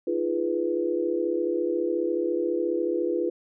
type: chord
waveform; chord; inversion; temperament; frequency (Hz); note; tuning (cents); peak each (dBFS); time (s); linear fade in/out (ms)
sine; F half-diminished seventh; third; equal with one note detuned; 311.1 / 345.4 / 415.3 / 493.9; Eb4 / F4 / Ab4 / Cb5; 0 / -19 / 0 / 0; -32 / -26 / -31 / -29; 0.07-3.3; 5
effects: none